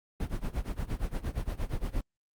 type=noise with tremolo; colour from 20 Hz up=brown; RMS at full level=-30 dBFS; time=0.2-2.01 s; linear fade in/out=2 ms; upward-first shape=sine; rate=8.6 Hz; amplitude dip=90%; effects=Opus 32 kbps

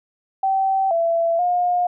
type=tone with pitch steps; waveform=sine; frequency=772 / 670 / 713 Hz; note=G5 / E5 / F5; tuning=-27 / +28 / +36 cents; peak=-16 dBFS; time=0.43-1.87 s; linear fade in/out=5 ms; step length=480 ms; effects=none

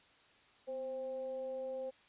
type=tone with frequency modulation; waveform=sine; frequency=525 Hz; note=C5; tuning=6 cents sharp; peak=-38 dBFS; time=0.67-1.91 s; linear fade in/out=20 ms; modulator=273 Hz; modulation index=0.32; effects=white hiss -65 dBFS RMS until 2.08 s + resampled to 8000 Hz

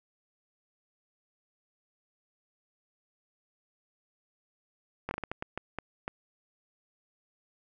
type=slowing click train; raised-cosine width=0.5 ms; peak=-19 dBFS; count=10; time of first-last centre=5.09-6.079 s; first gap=21 ms; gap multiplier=1.39; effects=none

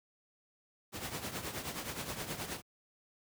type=noise with tremolo; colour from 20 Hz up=pink; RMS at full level=-37 dBFS; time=0.92-2.62 s; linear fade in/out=50 ms; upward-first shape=triangle; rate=9.5 Hz; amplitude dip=70%; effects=high-pass 80 Hz 12 dB/octave

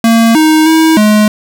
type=tone with pitch steps; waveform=square; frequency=228.3 / 312.6 / 320.2 / 211.8 Hz; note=A#3 / D#4 / D#4 / G#3; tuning=-36 / +8 / +50 / +34 cents; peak=-5 dBFS; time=0.04-1.28 s; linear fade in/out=2 ms; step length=310 ms; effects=none

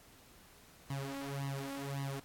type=tone with flanger; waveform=sawtooth; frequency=138.3 Hz; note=C#3; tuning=4 cents flat; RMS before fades=-40 dBFS; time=0.9-2.2 s; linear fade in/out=5 ms; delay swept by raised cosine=1 to 3.6 ms; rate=1.8 Hz; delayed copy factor=+0.95; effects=pink hiss -60 dBFS RMS until 2.24 s + AAC 64 kbps

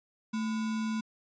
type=tone with sample-and-hold; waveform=sine; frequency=220 Hz; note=A3; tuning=in tune; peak=-29 dBFS; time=0.33-1.01 s; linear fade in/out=10 ms; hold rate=1225 Hz; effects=resampled to 16000 Hz

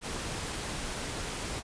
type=noise; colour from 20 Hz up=pink; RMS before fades=-36 dBFS; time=0.01-1.63 s; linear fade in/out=50 ms; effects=resampled to 22050 Hz

